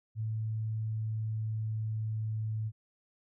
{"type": "tone with pitch glide", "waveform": "sine", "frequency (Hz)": [110, 109.3], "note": ["A2", "A2"], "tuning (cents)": [0, -11], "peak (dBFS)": -31, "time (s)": [0.15, 2.72], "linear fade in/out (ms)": 50, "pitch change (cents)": -11, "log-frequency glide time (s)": [0.25, 2.4], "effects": []}